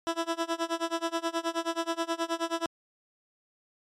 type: tone with tremolo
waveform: 15% pulse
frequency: 332.4 Hz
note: E4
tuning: 15 cents sharp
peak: -19 dBFS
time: 0.07-2.66 s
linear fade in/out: 0 ms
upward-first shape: sine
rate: 9.4 Hz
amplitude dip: 95%
effects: low-pass 8000 Hz 12 dB/octave + MP3 96 kbps